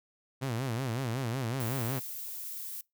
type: tone with vibrato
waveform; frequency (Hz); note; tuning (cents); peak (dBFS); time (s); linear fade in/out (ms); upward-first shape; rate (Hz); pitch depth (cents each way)
sawtooth; 123.47; B2; 0; -27; 0.41-2; 20; sine; 5.4; 180
type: noise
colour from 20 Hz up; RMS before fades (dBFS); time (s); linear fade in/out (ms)
violet; -40; 1.6-2.81; 2
effects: noise-tail reverb RT60 0.2 s tail -24 dB re dry